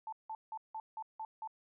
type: tone bursts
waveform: sine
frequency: 880 Hz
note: A5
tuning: in tune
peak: -39 dBFS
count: 7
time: 0.07-1.475 s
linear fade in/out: 2 ms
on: 55 ms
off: 170 ms
effects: none